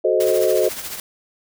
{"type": "chord", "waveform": "sine", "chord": "F# diminished seventh", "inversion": "none", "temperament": "equal with one note detuned", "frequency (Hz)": [370, 435.4, 523.3, 622.3], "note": ["F#4", "A4", "C5", "Eb5"], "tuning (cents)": [0, -18, 0, 0], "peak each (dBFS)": -20, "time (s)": [0.04, 0.69], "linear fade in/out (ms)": 10}
{"type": "noise with tremolo", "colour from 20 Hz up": "white", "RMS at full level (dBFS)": -28, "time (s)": [0.2, 1], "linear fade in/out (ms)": 2, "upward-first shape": "triangle", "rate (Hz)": 14, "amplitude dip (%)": 60}
{"effects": []}